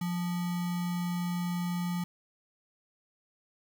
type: tone with sample-and-hold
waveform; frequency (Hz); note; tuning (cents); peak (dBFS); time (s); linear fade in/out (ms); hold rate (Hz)
sine; 176; F3; +14; -29; 0.01-2.04; 5; 1050
effects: none

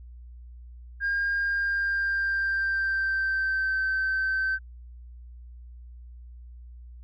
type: tone with pitch glide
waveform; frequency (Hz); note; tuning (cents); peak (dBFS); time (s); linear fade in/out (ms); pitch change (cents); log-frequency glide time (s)
sine; 1613 to 1544.6; G6 to G6; +49 to -26; -22; 1-4.59; 50; -75; 1.36-3.8
effects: tanh soft clip ceiling -21 dBFS + added 60 Hz sine -42 dBFS peak until 7.03 s

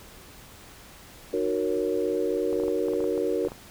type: chord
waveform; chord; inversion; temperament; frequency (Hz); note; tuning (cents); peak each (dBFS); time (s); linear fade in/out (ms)
sine; D# minor seventh; none; equal with one note detuned; 306.5 / 370 / 466.2 / 554.4; D#4 / F#4 / A#4 / C#5; -26 / 0 / 0 / 0; -31 / -28 / -27 / -32; 1.33-3.48; 5
type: clicks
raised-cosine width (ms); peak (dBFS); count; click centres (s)
1; -24; 12; 2.529 / 2.6 / 2.636 / 2.682 / 2.884 / 2.935 / 3.005 / 3.041 / 3.178 / 3.45 / 3.485 / 3.519
effects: pink hiss -48 dBFS RMS until 3.7 s

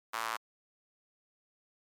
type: tone with high-pass filter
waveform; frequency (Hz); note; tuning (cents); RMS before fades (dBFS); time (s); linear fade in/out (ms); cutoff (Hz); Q
sawtooth; 113.1; A2; +48; -36; 0.13-0.37; 10; 1100; 2.5
effects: MP3 96 kbps

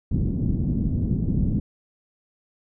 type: low-pass noise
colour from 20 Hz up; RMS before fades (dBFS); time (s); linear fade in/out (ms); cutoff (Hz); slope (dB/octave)
white; -23; 0.11-1.6; 5; 230; 24
effects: none

